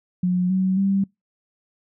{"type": "tone with pitch steps", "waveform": "sine", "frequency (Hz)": [180.5, 187.95, 195.7], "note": ["F#3", "F#3", "G3"], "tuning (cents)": [-43, 27, -3], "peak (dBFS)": -17, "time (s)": [0.23, 1.04], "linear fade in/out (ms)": 5, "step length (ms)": 270, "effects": ["noise-tail reverb RT60 0.2 s tail -26 dB re dry"]}